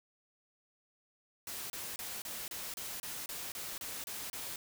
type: noise bursts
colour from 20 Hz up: white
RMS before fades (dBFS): -42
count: 12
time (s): 1.47-4.56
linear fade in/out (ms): 2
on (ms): 230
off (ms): 30
effects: none